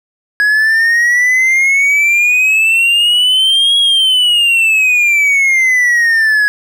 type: exponential two-way sweep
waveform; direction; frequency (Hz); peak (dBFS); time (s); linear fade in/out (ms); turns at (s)
triangle; up then down; 1668 to 3322 to 1668; -6; 0.4-6.48; 0; 3.78
effects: none